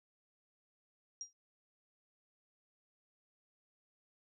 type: tone with exponential decay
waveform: sine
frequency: 5700 Hz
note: F8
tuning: 34 cents sharp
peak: -37 dBFS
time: 1.21-1.33 s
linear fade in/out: 1 ms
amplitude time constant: 24 ms
effects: none